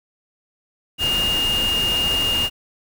sine tone in noise, 2833 Hz, F7, 24 cents sharp, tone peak -18 dBFS, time 0.98-2.5 s, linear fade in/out 50 ms, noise pink, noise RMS -27 dBFS, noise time 0.98-2.5 s, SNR +6 dB, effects none

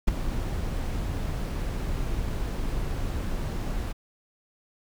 brown noise with ADSR envelope, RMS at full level -19 dBFS, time 0.07-3.93 s, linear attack 15 ms, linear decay 7 ms, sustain -10 dB, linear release 17 ms, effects none

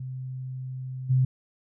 sine tone with level steps, 129.5 Hz, C3, 17 cents flat, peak -32 / -18 dBFS, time 0-1.25 s, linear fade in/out 5 ms, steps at 1.09 s, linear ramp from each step 20 ms, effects none

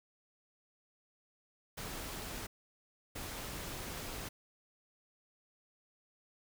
pink noise bursts at uneven times, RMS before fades -43 dBFS, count 2, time 1.77-2.47 / 3.15-4.29 s, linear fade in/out 10 ms, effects none

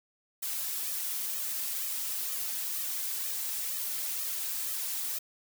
blue noise with flanger, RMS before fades -34 dBFS, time 0.42-5.19 s, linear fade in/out 10 ms, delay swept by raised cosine 1.6 to 3.9 ms, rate 2.1 Hz, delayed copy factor +0.8, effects none

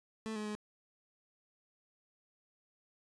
30% pulse tone with pitch steps, 220.2 / 212.2 / 210.7 Hz, A3 / G#3 / G#3, +2 / +38 / +25 cents, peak -35 dBFS, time 0.26-0.551 s, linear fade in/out 0 ms, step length 97 ms, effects resampled to 22050 Hz

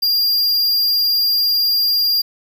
square tone, 4794 Hz, D8, 35 cents sharp, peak -14 dBFS, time 0.02-2.22 s, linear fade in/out 10 ms, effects 8-bit

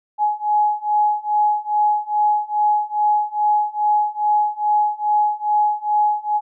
sine beating tone pair, 839 / 841.4 Hz, G#5 / G#5, +17 / +22 cents, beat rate 2.4 Hz, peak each -19 / -18 dBFS, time 0.18-6.41 s, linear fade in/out 50 ms, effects none

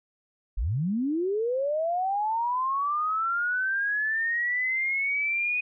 sine linear sweep, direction up, 36.12 to 2489 Hz, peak -24 dBFS, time 0.57-5.61 s, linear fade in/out 10 ms, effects none

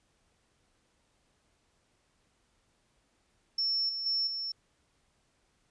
sine tone with level steps, 5400 Hz, E8, 41 cents sharp, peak -27 / -33 / -27 / -33 dBFS, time 3.58-4.52 s, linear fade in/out 5 ms, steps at 3.89 / 4.06 / 4.27 s, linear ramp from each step 2 ms, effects pink hiss -72 dBFS RMS until 5.7 s + resampled to 22050 Hz

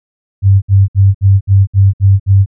sine tone bursts, 98 Hz, G2, in tune, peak -3 dBFS, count 8, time 0.42-2.461 s, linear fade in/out 50 ms, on 200 ms, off 63 ms, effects none

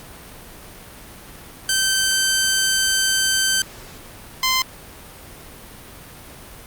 10% pulse tone pair in turn, 1549 / 1037.7 Hz, G6 / C6, -21 / -15 cents, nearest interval perfect fifth, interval 694 cents, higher first, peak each -8 / -8 dBFS, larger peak neither, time 1.69-3.62 / 4.43-4.62 s, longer first, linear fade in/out 2 ms, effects pink hiss -40 dBFS RMS until 6.66 s + Opus 48 kbps

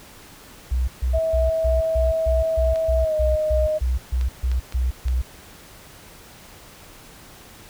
sine tone bursts, 62.8 Hz, B1, 30 cents sharp, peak -18 dBFS, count 15, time 0.71-5.22 s, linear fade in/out 10 ms, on 170 ms, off 140 ms
sine tone with pitch glide, 647 to 618.1 Hz, E5 to D#5, -32 to -12 cents, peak -19 dBFS, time 1.13-3.79 s, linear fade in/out 20 ms, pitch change -80 cents, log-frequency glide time 3.01-3.15 s
clicks, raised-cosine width 0.2 ms, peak -20 dBFS, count 5, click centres 2.759 / 4.212 / 4.516 / 4.724 / 5.083 s
effects pink hiss -45 dBFS RMS until 7.69 s

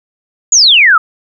sine exponential sweep, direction down, 7100 to 1243 Hz, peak -3 dBFS, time 0.52-0.98 s, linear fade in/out 5 ms, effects none

